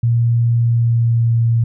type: tone with pitch glide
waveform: sine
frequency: 117.6 to 115.91 Hz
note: A#2 to A#2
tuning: +16 to -9 cents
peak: -11 dBFS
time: 0.03-1.64 s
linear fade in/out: 5 ms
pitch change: -25 cents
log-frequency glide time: 0.59-1.38 s
effects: none